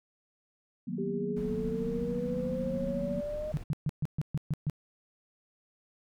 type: chord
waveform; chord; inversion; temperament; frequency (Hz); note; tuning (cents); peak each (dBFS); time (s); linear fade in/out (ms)
sine; B major seventh; first; equal; 155.56 / 185 / 233.1 / 246.9; D#3 / F#3 / A#3 / B3; 0 / 0 / 0 / 0; -41 / -36 / -37 / -39; 0.87-3.21; 10
type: exponential sweep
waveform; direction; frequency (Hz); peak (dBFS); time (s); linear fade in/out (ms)
sine; up; 390 to 616; -33; 0.98-3.52; 5
type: noise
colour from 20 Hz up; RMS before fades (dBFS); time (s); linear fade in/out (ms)
brown; -44; 1.36-3.64; 10
type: tone bursts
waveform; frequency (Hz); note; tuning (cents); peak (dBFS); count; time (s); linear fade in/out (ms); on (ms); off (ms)
sine; 149.7; D3; +33; -26; 8; 3.54-4.698; 0; 31; 130
effects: none